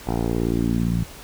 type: tone with low-pass filter sweep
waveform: 10% pulse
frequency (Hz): 57.8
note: A#1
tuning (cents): -14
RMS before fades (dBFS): -22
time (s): 0.07-1.04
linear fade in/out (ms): 5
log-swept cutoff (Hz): 780 to 150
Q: 2.2
effects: pink hiss -41 dBFS RMS until 1.23 s